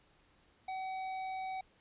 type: tone with hard clipping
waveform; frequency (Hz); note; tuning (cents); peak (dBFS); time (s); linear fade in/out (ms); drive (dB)
triangle; 757; F#5; +39; -39; 0.68-1.61; 5; 13
effects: pink hiss -68 dBFS RMS until 1.8 s + resampled to 8000 Hz